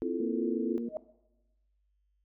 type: chord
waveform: sine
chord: F major seventh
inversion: second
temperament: just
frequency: 261.9 / 327.4 / 349.2 / 436.5 Hz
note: C4 / E4 / F4 / A4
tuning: +2 / -12 / 0 / -14 cents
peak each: -35 dBFS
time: 0.02-0.78 s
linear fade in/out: 0 ms
type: harmonic tone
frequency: 117.5 Hz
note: A#2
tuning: 14 cents sharp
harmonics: 2 / 3 / 4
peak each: -33 / -41 / -42 dBFS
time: 0.2-0.89 s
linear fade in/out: 5 ms
type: tone with exponential growth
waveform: sine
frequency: 622.3 Hz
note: D#5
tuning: in tune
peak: -28 dBFS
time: 0.85-0.97 s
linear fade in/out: 1 ms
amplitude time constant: 24 ms
effects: noise-tail reverb RT60 1.0 s tail -19 dB re dry + added 50 Hz sine -70 dBFS peak until 2.24 s